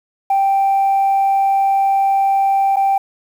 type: tone with dropouts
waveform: sine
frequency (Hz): 784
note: G5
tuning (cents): 0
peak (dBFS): -10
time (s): 0.3-2.98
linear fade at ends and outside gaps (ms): 5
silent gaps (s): 2.76-2.767
effects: tanh soft clip ceiling -9 dBFS + 7-bit